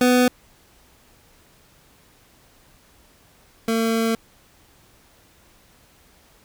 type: tone pair in turn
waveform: 25% pulse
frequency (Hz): 249.2 / 226.3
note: B3 / A3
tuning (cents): +16 / +49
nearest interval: major second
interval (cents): 167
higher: first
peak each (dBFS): -10 / -15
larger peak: first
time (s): 0.01-0.28 / 3.68-4.15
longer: second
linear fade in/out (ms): 2
effects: pink hiss -55 dBFS RMS until 6.44 s